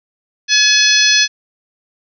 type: harmonic tone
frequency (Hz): 851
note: G#5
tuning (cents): +42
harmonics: 2 / 3 / 4 / 5 / 6 / 7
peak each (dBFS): -16 / -16 / -16 / -16 / -16 / -16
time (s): 0.48-1.28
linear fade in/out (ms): 50
effects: none